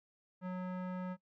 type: tone with low-pass filter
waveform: square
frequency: 183.2 Hz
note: F#3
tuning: 17 cents flat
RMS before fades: -40 dBFS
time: 0.41-1.17 s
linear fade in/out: 50 ms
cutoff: 1400 Hz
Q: 1.2
effects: noise-tail reverb RT60 0.1 s tail -23 dB re dry